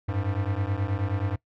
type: beating tone pair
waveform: square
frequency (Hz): 94 / 103.4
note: F#2 / G#2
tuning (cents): +28 / -7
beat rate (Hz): 9.4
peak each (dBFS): -29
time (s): 0.08-1.36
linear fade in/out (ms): 10
effects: noise-tail reverb RT60 0.1 s tail -20 dB re dry + low-pass 2000 Hz 12 dB/octave